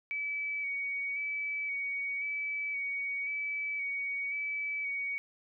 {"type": "tone with vibrato", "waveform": "sine", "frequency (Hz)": 2272, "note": "C#7", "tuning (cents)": 42, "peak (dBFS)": -32, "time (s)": [0.11, 5.18], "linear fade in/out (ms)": 0, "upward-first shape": "square", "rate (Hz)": 0.95, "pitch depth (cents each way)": 20, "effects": []}